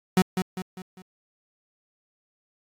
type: tone with echo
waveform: 35% pulse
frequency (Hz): 185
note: F#3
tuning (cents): 0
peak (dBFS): -14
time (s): 0.17-0.22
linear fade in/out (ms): 2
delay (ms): 200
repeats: 4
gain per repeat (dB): -7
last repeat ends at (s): 1.02
effects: AAC 64 kbps